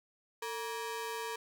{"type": "ring-modulated tone", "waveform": "sawtooth", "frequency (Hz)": 702, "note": "F5", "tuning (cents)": 9, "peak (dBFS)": -30, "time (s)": [0.42, 1.36], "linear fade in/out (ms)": 5, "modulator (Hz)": 251, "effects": []}